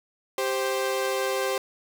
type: tone pair together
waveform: sawtooth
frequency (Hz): 392 / 524.4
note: G4 / C5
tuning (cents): 0 / +4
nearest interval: perfect fourth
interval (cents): 504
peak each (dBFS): -24 / -23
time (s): 0.38-1.58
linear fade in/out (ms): 2
effects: none